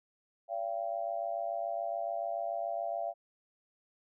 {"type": "tone with amplitude modulation", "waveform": "sine", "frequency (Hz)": 680, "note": "F5", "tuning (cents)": -46, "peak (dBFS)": -28, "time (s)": [0.48, 3.14], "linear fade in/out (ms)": 50, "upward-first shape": "sine", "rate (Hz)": 107, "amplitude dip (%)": 100, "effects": []}